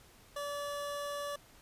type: tone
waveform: 25% pulse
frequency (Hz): 576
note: D5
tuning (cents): -34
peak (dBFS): -33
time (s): 0.36-1.36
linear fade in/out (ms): 5
effects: pink hiss -60 dBFS RMS until 1.61 s + resampled to 32000 Hz